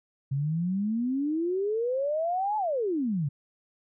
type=exponential two-way sweep; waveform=sine; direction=up then down; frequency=133 to 871 to 133 Hz; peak=-25 dBFS; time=0.31-3.29 s; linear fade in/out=10 ms; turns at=2.57 s; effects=none